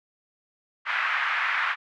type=band-pass noise; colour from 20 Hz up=white; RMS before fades=-26 dBFS; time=0.85-1.76 s; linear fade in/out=50 ms; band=1100 to 2100 Hz; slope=24 dB/octave; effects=none